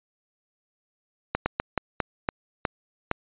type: slowing click train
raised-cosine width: 0.5 ms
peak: -8 dBFS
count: 8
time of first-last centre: 1.35-3.114 s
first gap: 110 ms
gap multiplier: 1.27
effects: resampled to 8000 Hz